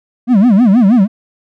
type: tone with vibrato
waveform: triangle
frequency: 219.2 Hz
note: A3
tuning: 6 cents flat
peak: -3 dBFS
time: 0.27-1.08 s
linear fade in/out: 50 ms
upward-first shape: sine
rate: 6.3 Hz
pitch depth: 260 cents each way
effects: none